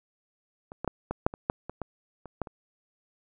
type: clicks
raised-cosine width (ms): 1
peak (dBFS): -27 / -18 / -13 / -16 / -7 / -24 / -10 / -22 / -19 / -28 / -15 / -27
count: 12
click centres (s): 0.719 / 0.846 / 0.877 / 1.11 / 1.265 / 1.339 / 1.499 / 1.696 / 1.817 / 2.257 / 2.417 / 2.472
effects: none